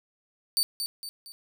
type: tone with echo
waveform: sawtooth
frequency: 4574 Hz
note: D8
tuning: 47 cents flat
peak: -19 dBFS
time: 0.57-0.63 s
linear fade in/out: 0 ms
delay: 230 ms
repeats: 3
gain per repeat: -7 dB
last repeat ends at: 1.32 s
effects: none